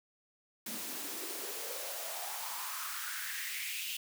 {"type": "noise with high-pass filter sweep", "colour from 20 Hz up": "white", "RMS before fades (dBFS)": -40, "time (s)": [0.66, 3.97], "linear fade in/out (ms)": 5, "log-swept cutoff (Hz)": [210, 2900], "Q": 4.6, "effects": []}